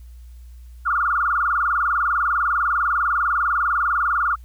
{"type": "tone with vibrato", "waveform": "sine", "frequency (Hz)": 1283, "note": "E6", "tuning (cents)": -47, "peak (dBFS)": -17, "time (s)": [0.85, 4.36], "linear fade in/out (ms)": 20, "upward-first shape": "sine", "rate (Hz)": 20, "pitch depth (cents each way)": 210, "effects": ["added 60 Hz sine -38 dBFS peak until 4.44 s", "white hiss -61 dBFS RMS until 4.44 s"]}